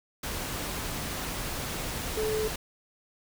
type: tone in noise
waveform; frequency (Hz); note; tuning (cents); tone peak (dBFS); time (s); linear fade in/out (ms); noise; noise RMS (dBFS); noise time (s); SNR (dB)
sine; 433; A4; -28; -27; 2.17-2.48; 5; pink; -34; 0.23-2.56; +4
effects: none